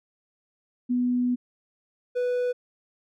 sine / triangle tone pair in turn, 246.9 / 493.8 Hz, B3 / B4, 0 / 0 cents, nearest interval octave, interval 1200 cents, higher second, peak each -21 dBFS, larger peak neither, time 0.89-1.36 / 2.15-2.53 s, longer first, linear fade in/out 20 ms, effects none

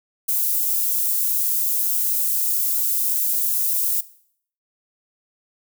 white high-pass noise, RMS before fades -21 dBFS, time 0.28-4.01 s, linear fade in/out 10 ms, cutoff 12000 Hz, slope 12 dB/octave, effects noise-tail reverb RT60 0.6 s tail -18 dB re dry

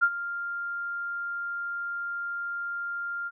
sine tone with ADSR envelope, 1396.9 Hz, F6, in tune, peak -16 dBFS, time 0.01-3.31 s, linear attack 24 ms, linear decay 57 ms, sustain -14 dB, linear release 41 ms, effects none

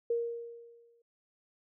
sine tone with exponential decay, 468.3 Hz, A#4, 8 cents sharp, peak -26 dBFS, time 0.1-1.02 s, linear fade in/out 5 ms, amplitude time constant 200 ms, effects none

